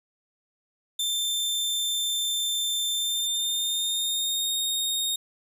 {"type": "tone with pitch glide", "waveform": "sawtooth", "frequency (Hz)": [3567, 3710], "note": ["A7", "A#7"], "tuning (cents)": [23, -9], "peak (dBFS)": -22, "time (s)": [0.99, 5.16], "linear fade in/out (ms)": 5, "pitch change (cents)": 68, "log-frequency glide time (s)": [2.93, 4.53], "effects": []}